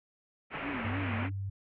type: low-pass noise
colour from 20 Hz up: white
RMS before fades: -38 dBFS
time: 0.5-1.3 s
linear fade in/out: 50 ms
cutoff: 2600 Hz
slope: 48 dB/octave
type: tone with vibrato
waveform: sine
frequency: 254.4 Hz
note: C4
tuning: 48 cents flat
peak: -36 dBFS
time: 0.61-1.32 s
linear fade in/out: 50 ms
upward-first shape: sine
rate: 3.2 Hz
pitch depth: 220 cents each way
type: tone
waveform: sine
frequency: 98 Hz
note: G2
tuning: in tune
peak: -33 dBFS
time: 0.84-1.5 s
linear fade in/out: 10 ms
effects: none